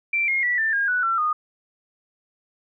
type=tone with pitch steps; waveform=sine; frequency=2349 / 2142 / 1952.6 / 1780.2 / 1623.1 / 1479.8 / 1349.1 / 1230 Hz; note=D7 / C7 / B6 / A6 / G#6 / F#6 / E6 / D#6; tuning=0 / +40 / -20 / +20 / -40 / 0 / +40 / -20 cents; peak=-19 dBFS; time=0.13-1.33 s; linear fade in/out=5 ms; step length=150 ms; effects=none